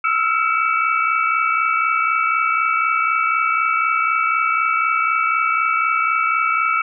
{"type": "tone cluster", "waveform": "sine", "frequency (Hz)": [1305, 1369, 2269, 2643], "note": ["E6", "F6", "C#7", "E7"], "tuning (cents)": [-18, -35, 40, 4], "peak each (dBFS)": [-19, -20, -22, -26], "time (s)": [0.04, 6.82], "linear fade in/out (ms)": 5, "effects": []}